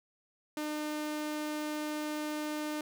sawtooth tone, 302.4 Hz, D#4, 49 cents flat, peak -30 dBFS, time 0.57-2.81 s, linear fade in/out 2 ms, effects none

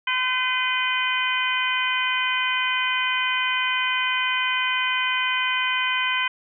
harmonic tone with a mistuned harmonic, 510 Hz, C5, 44 cents flat, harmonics 2 / 3 / 4 / 5 / 6, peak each -27 / -27 / -27 / -27 / -27 dBFS, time 0.07-6.28 s, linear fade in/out 5 ms, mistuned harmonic 5, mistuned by -58 cents, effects none

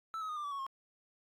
triangle tone with pitch steps, 1318.5 / 1274.3 / 1231.6 / 1190.4 / 1150.5 / 1111.9 / 1074.7 Hz, E6 / D#6 / D#6 / D6 / D6 / C#6 / C6, 0 / +41 / -18 / +23 / -36 / +5 / +46 cents, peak -35 dBFS, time 0.14-0.665 s, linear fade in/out 0 ms, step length 75 ms, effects AAC 64 kbps

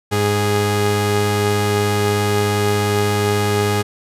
sawtooth tone pair together, 102.7 / 414.1 Hz, G#2 / G#4, -19 / -5 cents, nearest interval 2 octaves, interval 2414 cents, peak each -14 / -14 dBFS, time 0.11-3.83 s, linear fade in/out 20 ms, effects resampled to 32000 Hz

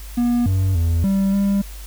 triangle tone with pitch steps, 240.5 / 94.9 / 83.5 / 194.9 / 198.8 Hz, B3 / F#2 / E2 / G3 / G3, -46 / +44 / +23 / -10 / +25 cents, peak -13 dBFS, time 0.17-1.62 s, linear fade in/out 10 ms, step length 290 ms, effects added 50 Hz sine -32 dBFS peak until 1.86 s + white hiss -42 dBFS RMS until 1.86 s

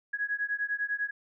sine beating tone pair, 1661.2 / 1671.2 Hz, G#6 / G#6, 0 / +10 cents, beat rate 10 Hz, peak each -32 / -32 dBFS, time 0.13-1.11 s, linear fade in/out 10 ms, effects none

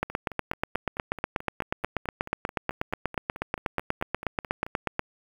two click trains, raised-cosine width 0.5 ms, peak -10 / -22 dBFS, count 42 / 22, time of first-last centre 0.03-4.994 / 0.1-4.665 s, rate 8.26 / 4.6 Hz, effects 7-bit

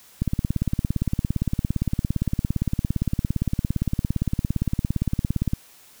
click train, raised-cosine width 5 ms, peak -9 dBFS, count 94, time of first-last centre 0.22-5.534 s, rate 17.5 Hz, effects white hiss -51 dBFS RMS until 6 s

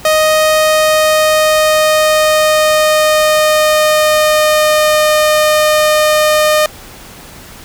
sawtooth tone with pitch glide, 622.3 to 611.3 Hz, D#5 to D#5, 0 to -31 cents, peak -4 dBFS, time 0.05-6.66 s, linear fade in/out 2 ms, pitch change -31 cents, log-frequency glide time 0.4-5.01 s, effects pink hiss -34 dBFS RMS until 7.64 s

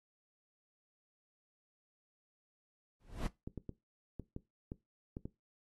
brown noise with exponential growth, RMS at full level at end -31 dBFS, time 3-3.27 s, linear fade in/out 5 ms, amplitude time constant 58 ms
clicks, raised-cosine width 3 ms, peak -29 dBFS, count 8, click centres 3.475 / 3.577 / 3.693 / 4.197 / 4.364 / 4.719 / 5.169 / 5.255 s
effects noise-tail reverb RT60 0.2 s tail -18 dB re dry + AAC 32 kbps

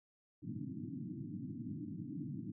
white band-pass noise, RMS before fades -44 dBFS, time 0.42-2.52 s, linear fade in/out 10 ms, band 100 to 320 Hz, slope 96 dB/octave, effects none

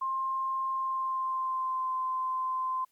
sine tone with pitch glide, 1059 to 1036 Hz, C6 to C6, +21 to -17 cents, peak -28 dBFS, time 0.01-2.85 s, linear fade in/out 10 ms, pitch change -38 cents, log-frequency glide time 0.71-1.92 s, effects white hiss -72 dBFS RMS until 2.91 s + MP3 96 kbps

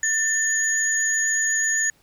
sine tone pair together, 1789 / 6754 Hz, A6 / G#8, +28 / +28 cents, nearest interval octave + major seventh, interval 2300 cents, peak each -21 dBFS, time 0.03-1.9 s, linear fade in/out 2 ms, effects tanh soft clip ceiling -13 dBFS + pink hiss -60 dBFS RMS until 2.02 s

